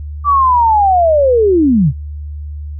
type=linear sweep; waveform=sine; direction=down; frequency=1174.7 to 116.54 Hz; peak=-7 dBFS; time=0.24-1.93 s; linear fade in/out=50 ms; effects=added 74 Hz sine -22 dBFS peak until 2.79 s